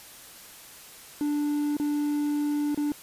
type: tone with dropouts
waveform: triangle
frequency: 293.7 Hz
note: D4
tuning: in tune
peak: -22 dBFS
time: 1.21-2.92 s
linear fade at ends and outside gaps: 1 ms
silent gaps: 1.768-1.799 / 2.746-2.775 s
effects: white hiss -47 dBFS RMS until 3.02 s + resampled to 32000 Hz